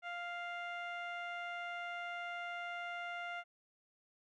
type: tone with low-pass filter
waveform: 15% pulse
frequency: 698.5 Hz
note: F5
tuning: in tune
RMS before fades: -43 dBFS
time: 0.02-3.44 s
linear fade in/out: 50 ms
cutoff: 2300 Hz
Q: 1
effects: none